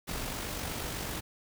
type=noise with amplitude modulation; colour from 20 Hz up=pink; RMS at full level=-35 dBFS; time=0.07-1.21 s; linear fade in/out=20 ms; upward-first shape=sine; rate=48.2 Hz; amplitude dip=35%; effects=none